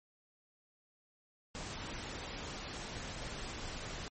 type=noise; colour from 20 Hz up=pink; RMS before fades=-43 dBFS; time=1.55-4.08 s; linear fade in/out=0 ms; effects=MP3 32 kbps